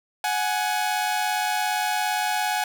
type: tone pair together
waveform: sawtooth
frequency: 740 / 837.4 Hz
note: F#5 / G#5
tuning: 0 / +14 cents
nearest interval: major second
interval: 214 cents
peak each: -22 / -21 dBFS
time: 0.24-2.64 s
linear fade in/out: 2 ms
effects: none